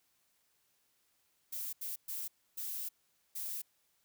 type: noise bursts at uneven times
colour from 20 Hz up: violet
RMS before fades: -40 dBFS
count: 5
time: 1.52-1.73 / 1.81-1.96 / 2.08-2.28 / 2.57-2.89 / 3.35-3.62 s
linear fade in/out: 10 ms
effects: white hiss -75 dBFS RMS until 4.04 s